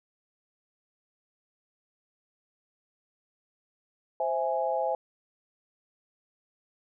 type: chord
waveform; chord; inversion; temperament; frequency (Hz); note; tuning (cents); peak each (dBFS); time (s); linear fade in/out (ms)
sine; C augmented; none; equal; 523.3 / 659.3 / 830.6; C5 / E5 / G#5; 0 / 0 / 0; -30; 4.2-4.95; 2
effects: none